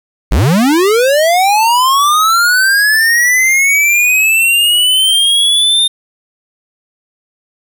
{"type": "linear sweep", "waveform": "square", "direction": "up", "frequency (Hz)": [36.71, 3643], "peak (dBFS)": -8, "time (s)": [0.31, 5.88], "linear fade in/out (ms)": 10, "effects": ["7-bit"]}